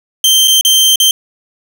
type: tone with dropouts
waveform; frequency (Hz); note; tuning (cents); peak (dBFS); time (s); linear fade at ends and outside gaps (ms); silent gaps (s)
sawtooth; 3136; G7; 0; -3; 0.24-1.11; 2; 0.475-0.479 / 0.611-0.649 / 0.958-1
effects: none